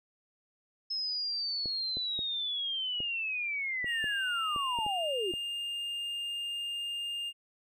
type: linear sweep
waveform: sine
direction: down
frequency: 5200 to 334.8 Hz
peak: -31 dBFS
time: 0.9-5.32 s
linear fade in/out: 10 ms
type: clicks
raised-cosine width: 2 ms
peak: -29 dBFS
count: 10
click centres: 1.658 / 1.97 / 2.191 / 3.004 / 3.844 / 4.042 / 4.562 / 4.788 / 4.864 / 5.338 s
type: tone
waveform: triangle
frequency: 2813 Hz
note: F7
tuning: 12 cents sharp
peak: -32 dBFS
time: 3.85-7.33 s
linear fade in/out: 50 ms
effects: none